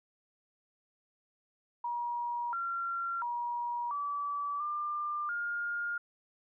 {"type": "tone with pitch steps", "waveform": "sine", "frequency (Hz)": [955, 1373, 956, 1152, 1194, 1415], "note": ["A#5", "F6", "A#5", "D6", "D6", "F6"], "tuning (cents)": [42, -30, 43, -34, 28, 22], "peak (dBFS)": -32, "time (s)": [1.84, 5.98], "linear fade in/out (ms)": 5, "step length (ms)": 690, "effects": []}